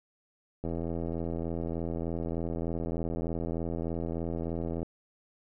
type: click train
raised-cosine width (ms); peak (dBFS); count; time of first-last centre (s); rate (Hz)
2; -21; 350; 0.64-4.83; 83.3
effects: none